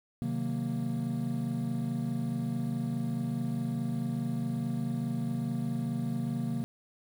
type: chord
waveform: triangle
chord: C half-diminished seventh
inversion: none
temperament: equal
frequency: 130.81 / 155.56 / 185 / 233.1 Hz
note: C3 / Eb3 / Gb3 / Bb3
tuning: 0 / 0 / 0 / 0 cents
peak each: -33 / -35 / -37 / -31 dBFS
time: 0.22-6.64 s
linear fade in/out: 0 ms
effects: 9-bit